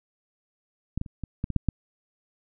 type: clicks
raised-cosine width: 5 ms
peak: -15 / -17 / -28 / -20 / -15 / -18 / -9 / -10 dBFS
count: 8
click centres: 0.976 / 1.014 / 1.062 / 1.237 / 1.441 / 1.503 / 1.563 / 1.687 s
effects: none